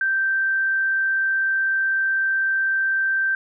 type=tone; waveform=sine; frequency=1564 Hz; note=G6; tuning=4 cents flat; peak=-18 dBFS; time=0.01-3.35 s; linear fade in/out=2 ms; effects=none